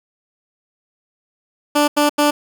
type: tone bursts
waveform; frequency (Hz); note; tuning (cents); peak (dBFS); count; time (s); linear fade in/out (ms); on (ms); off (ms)
15% pulse; 293.7; D4; 0; -6; 3; 1.75-2.31; 10; 130; 85
effects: none